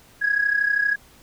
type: tone with amplitude modulation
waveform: sine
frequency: 1661.2 Hz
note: G#6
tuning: in tune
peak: -14 dBFS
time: 0.21-0.96 s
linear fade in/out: 20 ms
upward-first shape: sine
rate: 32.6 Hz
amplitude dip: 75%
effects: tanh soft clip ceiling -11 dBFS + pink hiss -52 dBFS RMS until 1.22 s